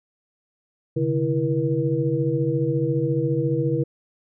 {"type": "tone cluster", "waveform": "sine", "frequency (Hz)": [132.9, 147.3, 329.1, 477.6], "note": ["C3", "D3", "E4", "A#4"], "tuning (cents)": [27, 6, -3, 42], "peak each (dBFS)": -25, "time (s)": [0.96, 3.84], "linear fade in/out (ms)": 10, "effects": []}